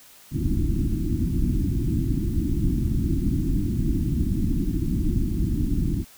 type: low-pass noise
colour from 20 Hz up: pink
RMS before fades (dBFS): -23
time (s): 0.31-6.05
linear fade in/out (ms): 50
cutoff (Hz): 340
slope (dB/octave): 96
effects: white hiss -50 dBFS RMS until 6.17 s